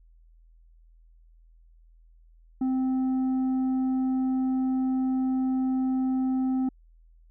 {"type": "tone with tanh clipping", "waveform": "sine", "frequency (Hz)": 260.2, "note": "C4", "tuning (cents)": -9, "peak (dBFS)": -24, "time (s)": [2.61, 6.69], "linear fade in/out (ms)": 5, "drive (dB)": 5, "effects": ["added 41 Hz sine -53 dBFS peak until 7.3 s"]}